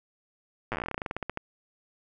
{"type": "slowing click train", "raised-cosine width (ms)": 0.5, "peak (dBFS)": -16, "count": 22, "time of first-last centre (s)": [0.72, 1.374], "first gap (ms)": 8, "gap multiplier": 1.12, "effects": []}